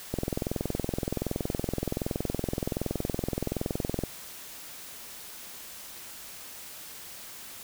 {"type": "click train", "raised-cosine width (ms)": 2, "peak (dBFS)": -15, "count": 84, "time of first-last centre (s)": [0.14, 4.037], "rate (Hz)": 21.3, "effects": ["white hiss -44 dBFS RMS until 7.63 s"]}